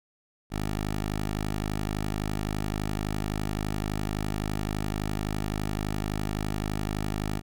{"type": "tone", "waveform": "10% pulse", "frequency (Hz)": 51.8, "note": "G#1", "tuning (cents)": -4, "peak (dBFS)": -20, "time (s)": [0.5, 7.42], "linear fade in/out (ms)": 50, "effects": []}